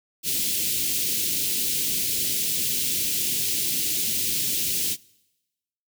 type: band-stop noise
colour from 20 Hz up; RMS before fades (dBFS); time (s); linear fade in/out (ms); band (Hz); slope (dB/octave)
white; -25; 0.23-4.97; 50; 400 to 2600; 24
effects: noise-tail reverb RT60 1.0 s tail -24 dB re dry + high-pass 80 Hz 12 dB/octave